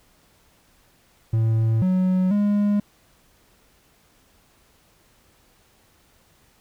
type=tone with pitch steps; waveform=triangle; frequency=112 / 185 / 205.4 Hz; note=A2 / F#3 / G#3; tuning=+31 / 0 / -19 cents; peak=-15 dBFS; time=1.33-2.8 s; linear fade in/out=5 ms; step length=490 ms; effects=pink hiss -59 dBFS RMS until 6.6 s